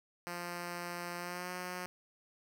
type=tone with pitch glide; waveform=5% pulse; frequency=174.61 to 180.56 Hz; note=F3 to F#3; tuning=0 to -42 cents; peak=-28 dBFS; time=0.27-1.86 s; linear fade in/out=0 ms; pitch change=+58 cents; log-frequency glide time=1.18-1.5 s; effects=none